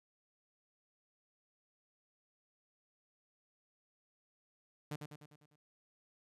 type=tone with echo; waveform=sawtooth; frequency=149.2 Hz; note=D3; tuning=28 cents sharp; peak=-35 dBFS; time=4.91-4.96 s; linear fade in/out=5 ms; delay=100 ms; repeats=6; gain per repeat=-5 dB; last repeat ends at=5.56 s; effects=resampled to 32000 Hz